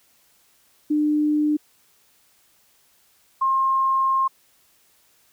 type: tone pair in turn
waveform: sine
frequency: 300 / 1066 Hz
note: D4 / C6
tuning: +37 / +32 cents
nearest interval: octave + minor seventh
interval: 2195 cents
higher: second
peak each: -17 dBFS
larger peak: neither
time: 0.9-1.57 / 3.41-4.28 s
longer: second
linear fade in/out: 10 ms
effects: white hiss -60 dBFS RMS until 5.32 s